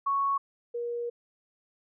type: tone pair in turn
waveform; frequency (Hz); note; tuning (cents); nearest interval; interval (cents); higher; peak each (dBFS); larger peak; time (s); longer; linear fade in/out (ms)
sine; 1108.7 / 475.4; C#6 / A#4; 0 / +34; octave + minor third; 1466; first; -24 / -30; first; 0.06-0.38 / 0.74-1.1; second; 10
effects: none